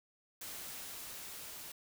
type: noise with level ramp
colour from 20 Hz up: white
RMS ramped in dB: -45 to -48 dBFS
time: 0.41-1.72 s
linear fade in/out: 5 ms
effects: none